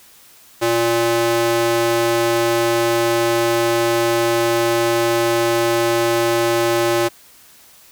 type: tone with high-pass filter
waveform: square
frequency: 116.54 Hz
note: A#2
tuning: in tune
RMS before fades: -17 dBFS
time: 0.61-7.09 s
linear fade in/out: 20 ms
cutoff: 390 Hz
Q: 1.4
effects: white hiss -47 dBFS RMS until 7.91 s